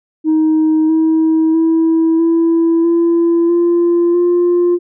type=tone with pitch steps; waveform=sine; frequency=313.9 / 319.8 / 325.7 / 331.8 / 338 / 344.3 / 350.7 Hz; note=D#4 / D#4 / E4 / E4 / E4 / F4 / F4; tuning=+15 / +48 / -21 / +11 / +43 / -25 / +7 cents; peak=-7 dBFS; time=0.24-4.79 s; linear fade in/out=50 ms; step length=650 ms; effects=tanh soft clip ceiling -7 dBFS